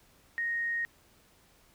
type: tone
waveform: sine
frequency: 1864.7 Hz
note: A#6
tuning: in tune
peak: -29 dBFS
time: 0.38-0.85 s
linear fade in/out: 0 ms
effects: pink hiss -63 dBFS RMS until 1.74 s